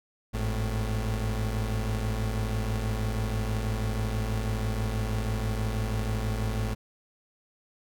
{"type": "tone pair together", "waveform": "35% pulse", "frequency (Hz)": [51.91, 110], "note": ["G#1", "A2"], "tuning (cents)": [0, 0], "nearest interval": "octave + minor second", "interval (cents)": 1300, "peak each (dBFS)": -28, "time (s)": [0.33, 6.75], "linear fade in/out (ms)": 20, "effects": []}